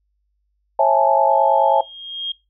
sine chord, A major seventh, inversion first, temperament equal with one note detuned, 543.3 / 659.3 / 830.6 / 880 Hz, C#5 / E5 / G#5 / A5, -35 / 0 / 0 / 0 cents, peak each -17 dBFS, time 0.79-1.81 s, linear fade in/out 5 ms
sine tone with exponential growth, 3238 Hz, G#7, 45 cents flat, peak -20 dBFS, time 1.3-2.32 s, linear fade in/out 5 ms, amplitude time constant 220 ms
effects noise-tail reverb RT60 0.2 s tail -19 dB re dry + added 50 Hz sine -65 dBFS peak until 2.49 s

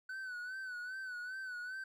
triangle tone with vibrato, 1502 Hz, F#6, 26 cents sharp, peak -39 dBFS, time 0.09-1.84 s, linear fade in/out 5 ms, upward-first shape sine, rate 2.5 Hz, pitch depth 62 cents each way, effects none

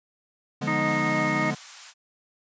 square chord, D diminished seventh, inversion none, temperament equal, 146.83 / 174.61 / 207.7 / 246.9 Hz, D3 / F3 / Ab3 / Cb4, 0 / 0 / 0 / 0 cents, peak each -32 / -35 / -32 / -34 dBFS, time 0.61-1.55 s, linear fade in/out 10 ms
harmonic tone, 310 Hz, D#4, 6 cents flat, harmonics 1 / 2 / 3 / 4 / 6 / 7, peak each -30 / -31 / -33 / -30 / -31 / -29 dBFS, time 0.67-1.51 s, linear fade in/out 10 ms
white high-pass noise, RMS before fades -42 dBFS, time 0.85-1.94 s, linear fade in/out 50 ms, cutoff 800 Hz, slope 24 dB/octave
effects resampled to 16000 Hz

